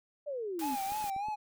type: exponential sweep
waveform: sine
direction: down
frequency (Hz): 607 to 246.2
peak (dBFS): -34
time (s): 0.26-0.76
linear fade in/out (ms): 20
type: noise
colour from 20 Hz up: white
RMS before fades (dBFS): -44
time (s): 0.59-1.1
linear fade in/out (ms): 2
type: tone with vibrato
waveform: triangle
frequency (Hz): 815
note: G#5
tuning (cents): -33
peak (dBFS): -31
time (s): 0.61-1.36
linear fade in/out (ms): 20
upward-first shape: sine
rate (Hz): 3.3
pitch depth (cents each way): 92
type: click train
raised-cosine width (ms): 3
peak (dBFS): -37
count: 4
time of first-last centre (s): 0.92-1.285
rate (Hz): 8.21
effects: none